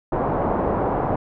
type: low-pass noise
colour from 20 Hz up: white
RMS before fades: -22 dBFS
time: 0.12-1.16 s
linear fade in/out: 5 ms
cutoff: 920 Hz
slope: 24 dB/octave
effects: none